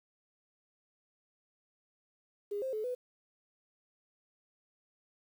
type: tone with pitch steps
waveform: sine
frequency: 409.3 / 526 / 431.3 / 497.9 Hz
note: G#4 / C5 / A4 / B4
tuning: -25 / +9 / -35 / +14 cents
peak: -33 dBFS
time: 2.51-2.95 s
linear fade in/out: 10 ms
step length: 110 ms
effects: 10-bit